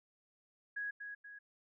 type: tone with echo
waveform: sine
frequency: 1661.2 Hz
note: G#6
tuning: in tune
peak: -37 dBFS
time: 0.76-0.91 s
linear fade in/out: 10 ms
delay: 240 ms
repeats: 2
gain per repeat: -6 dB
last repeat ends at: 1.39 s
effects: none